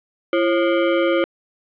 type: ring-modulated tone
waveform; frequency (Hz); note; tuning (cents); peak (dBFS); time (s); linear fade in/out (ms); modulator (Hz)
square; 440; A4; 0; -13; 0.33-1.24; 0; 101
effects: resampled to 8000 Hz + 8-bit